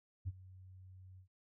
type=tone with ADSR envelope; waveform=sine; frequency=93.2 Hz; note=F#2; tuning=13 cents sharp; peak=-33 dBFS; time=0.25-1.28 s; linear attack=29 ms; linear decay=35 ms; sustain=-20 dB; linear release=98 ms; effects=tanh soft clip ceiling -32 dBFS